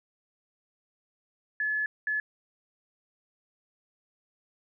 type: tone bursts at uneven times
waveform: sine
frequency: 1715 Hz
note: A6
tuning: 45 cents flat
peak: -26 dBFS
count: 2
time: 1.6-1.86 / 2.07-2.2 s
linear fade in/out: 2 ms
effects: none